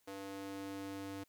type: tone with high-pass filter sweep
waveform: square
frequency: 98 Hz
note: G2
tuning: in tune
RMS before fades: -45 dBFS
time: 0.07-1.24 s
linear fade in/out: 10 ms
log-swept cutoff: 390 to 210 Hz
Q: 1.8
effects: white hiss -75 dBFS RMS until 1.28 s